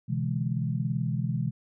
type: chord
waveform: sine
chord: E dominant seventh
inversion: second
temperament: equal with one note detuned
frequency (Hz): 126.28 / 146.83 / 164.81 / 207.7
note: B2 / D3 / E3 / G#3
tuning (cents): +39 / 0 / 0 / 0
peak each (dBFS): -29 / -34 / -31 / -34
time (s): 0.08-1.51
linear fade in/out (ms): 20
effects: none